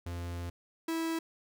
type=tone pair in turn; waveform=45% pulse; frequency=86.6 / 327 Hz; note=F2 / E4; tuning=-14 / -14 cents; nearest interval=octave + major seventh; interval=2300 cents; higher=second; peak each=-36 / -31 dBFS; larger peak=second; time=0.06-0.5 / 0.88-1.19 s; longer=first; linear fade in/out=5 ms; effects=none